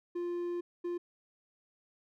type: tone bursts at uneven times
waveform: triangle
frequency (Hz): 349.2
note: F4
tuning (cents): 0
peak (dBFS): -31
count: 2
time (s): 0.15-0.61 / 0.84-0.98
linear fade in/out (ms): 10
effects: none

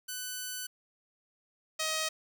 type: tone pair in turn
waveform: 5% pulse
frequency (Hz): 1500 / 630.7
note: F#6 / D#5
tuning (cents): +23 / +23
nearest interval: octave + minor third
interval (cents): 1500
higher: first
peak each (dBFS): -25 / -19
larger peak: second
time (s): 0.08-0.67 / 1.79-2.09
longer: first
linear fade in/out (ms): 10
effects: none

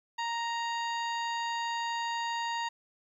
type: harmonic tone with a mistuned harmonic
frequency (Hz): 932.3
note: A#5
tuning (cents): 0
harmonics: 1 / 2 / 3 / 4 / 5 / 7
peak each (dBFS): -32 / -38 / -42 / -44 / -46 / -49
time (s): 0.18-2.69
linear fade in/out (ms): 10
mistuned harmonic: 7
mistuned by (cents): +49
effects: 11-bit

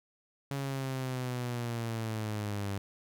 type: linear sweep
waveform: sawtooth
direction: down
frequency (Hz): 139.7 to 98.2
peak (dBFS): -29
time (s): 0.51-2.78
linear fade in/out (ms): 0
effects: none

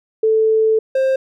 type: tone pair in turn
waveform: sine / triangle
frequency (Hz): 440 / 529.5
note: A4 / C5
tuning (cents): 0 / +21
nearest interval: minor third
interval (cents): 321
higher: second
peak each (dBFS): -11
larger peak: neither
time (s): 0.23-0.79 / 0.95-1.16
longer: first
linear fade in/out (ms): 5
effects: none

